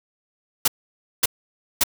white noise bursts, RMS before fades -17 dBFS, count 3, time 0.65-1.837 s, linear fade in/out 5 ms, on 29 ms, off 550 ms, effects none

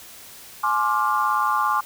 sine chord, D half-diminished seventh, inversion second, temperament just, 845.8 / 1057.2 / 1174.7 / 1409.6 Hz, Ab5 / C6 / D6 / F6, +31 / +18 / 0 / +16 cents, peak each -25 / -23 / -22 / -28 dBFS, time 0.63-1.81 s, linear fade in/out 10 ms, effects white hiss -43 dBFS RMS until 1.85 s

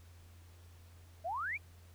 sine exponential sweep, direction up, 619 to 2500 Hz, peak -35 dBFS, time 1.24-1.58 s, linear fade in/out 20 ms, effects added 86 Hz sine -55 dBFS peak until 1.94 s + pink hiss -65 dBFS RMS until 1.94 s

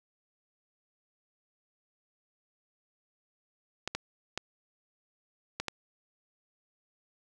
clicks, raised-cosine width 0.2 ms, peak -15 dBFS, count 5, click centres 3.876 / 3.95 / 4.376 / 5.6 / 5.683 s, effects none

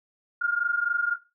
sine tone pair together, 1406 / 1429.8 Hz, F6 / F6, +11 / +40 cents, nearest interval unison, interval 29 cents, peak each -25 dBFS, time 0.41-1.16 s, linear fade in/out 10 ms, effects noise-tail reverb RT60 0.3 s tail -19 dB re dry

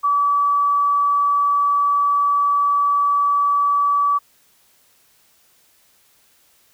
sine tone, 1148 Hz, D6, 40 cents flat, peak -14 dBFS, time 0.03-4.19 s, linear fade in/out 20 ms, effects white hiss -57 dBFS RMS until 6.73 s

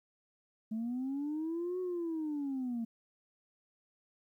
sine linear two-way sweep, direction up then down, 215 to 370 to 224.7 Hz, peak -32 dBFS, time 0.71-2.85 s, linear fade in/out 10 ms, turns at 1.8 s, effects tanh soft clip ceiling -31 dBFS + 12-bit

